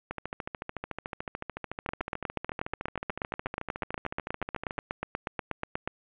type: two click trains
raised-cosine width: 0.5 ms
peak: -19 / -15 dBFS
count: 65 / 34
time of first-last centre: 0.11-4.782 / 1.89-5.876 s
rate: 13.7 / 8.28 Hz
effects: resampled to 8000 Hz + 9-bit